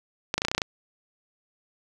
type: clicks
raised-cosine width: 0.2 ms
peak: -7 dBFS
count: 9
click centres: 0.341 / 0.38 / 0.419 / 0.45 / 0.484 / 0.515 / 0.549 / 0.58 / 0.618 s
effects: 8-bit